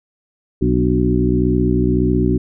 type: harmonic tone with a mistuned harmonic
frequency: 61.74 Hz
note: B1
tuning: in tune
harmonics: 1 / 2 / 3 / 4 / 5 / 6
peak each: -20 / -20 / -20 / -20 / -20 / -20 dBFS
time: 0.61-2.38 s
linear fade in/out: 10 ms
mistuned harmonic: 5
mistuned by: -41 cents
effects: none